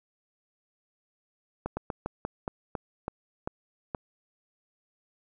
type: slowing click train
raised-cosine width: 1 ms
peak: -17 dBFS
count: 10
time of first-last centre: 1.66-3.948 s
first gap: 110 ms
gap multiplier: 1.2
effects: none